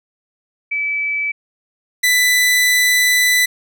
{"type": "tone pair in turn", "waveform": ["sine", "sawtooth"], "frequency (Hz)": [2303, 1990.6], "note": ["D7", "B6"], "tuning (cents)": [-34, 13], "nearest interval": "minor third", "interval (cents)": 253, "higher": "first", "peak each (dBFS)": [-17, -8], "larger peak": "second", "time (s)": [[0.71, 1.32], [2.03, 3.46]], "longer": "second", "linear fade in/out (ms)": 10, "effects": []}